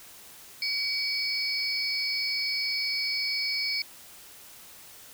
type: tone cluster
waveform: sine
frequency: 2267 / 4441 / 5090 Hz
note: C#7 / C#8 / D#8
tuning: +38 / +2 / +39 cents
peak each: -31 dBFS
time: 0.62-3.82 s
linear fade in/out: 2 ms
effects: white hiss -49 dBFS RMS until 5.13 s